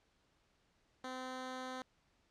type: tone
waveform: 10% pulse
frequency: 257.2 Hz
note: C4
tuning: 30 cents flat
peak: -34 dBFS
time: 1.04-1.82 s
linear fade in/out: 2 ms
effects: pink hiss -75 dBFS RMS until 2.3 s + low-pass 6000 Hz 12 dB/octave